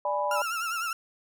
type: chord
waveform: sine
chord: G# diminished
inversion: second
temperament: equal with one note detuned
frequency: 589 / 830.6 / 987.8 Hz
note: D5 / G#5 / B5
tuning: +5 / 0 / 0 cents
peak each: -29 / -31 / -29 dBFS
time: 0.05-0.42 s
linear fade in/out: 2 ms
type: tone with vibrato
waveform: 35% pulse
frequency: 1354 Hz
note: E6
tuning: 46 cents sharp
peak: -27 dBFS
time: 0.31-0.93 s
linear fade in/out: 2 ms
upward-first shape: sine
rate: 9.9 Hz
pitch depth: 78 cents each way
effects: none